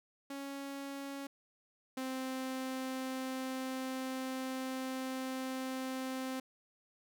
sawtooth tone pair in turn, 277.2 / 261 Hz, C#4 / C4, 0 / -4 cents, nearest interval minor second, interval 104 cents, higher first, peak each -37 / -33 dBFS, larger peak second, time 0.3-1.27 / 1.97-6.4 s, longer second, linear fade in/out 5 ms, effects none

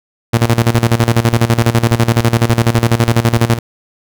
sawtooth tone with tremolo, 116.54 Hz, A#2, in tune, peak -3 dBFS, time 0.33-3.59 s, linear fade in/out 10 ms, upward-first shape square, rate 12 Hz, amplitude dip 80%, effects none

